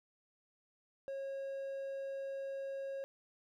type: tone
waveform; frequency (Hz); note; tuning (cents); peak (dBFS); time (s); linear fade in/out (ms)
triangle; 545; C#5; -29; -37; 1.08-3.04; 0
effects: none